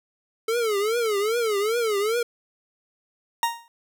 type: tone with vibrato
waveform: square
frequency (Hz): 436.7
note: A4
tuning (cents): -13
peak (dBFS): -22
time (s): 0.48-2.23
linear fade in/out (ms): 5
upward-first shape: triangle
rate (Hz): 2.5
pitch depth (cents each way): 190
type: tone with exponential decay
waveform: 40% pulse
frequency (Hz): 932.3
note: A#5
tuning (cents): 0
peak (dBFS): -16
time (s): 3.43-3.68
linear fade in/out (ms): 1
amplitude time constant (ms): 53
effects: none